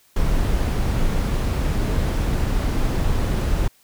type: noise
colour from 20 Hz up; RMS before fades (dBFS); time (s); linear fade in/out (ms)
brown; -20; 0.16-3.68; 5
effects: white hiss -57 dBFS RMS until 3.83 s